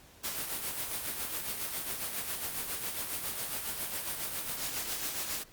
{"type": "noise with tremolo", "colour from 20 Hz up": "white", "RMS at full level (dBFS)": -34, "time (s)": [0.23, 5.44], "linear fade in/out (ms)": 20, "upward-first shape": "sine", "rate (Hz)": 7.3, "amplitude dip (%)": 45, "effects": ["pink hiss -57 dBFS RMS until 5.52 s", "Opus 48 kbps"]}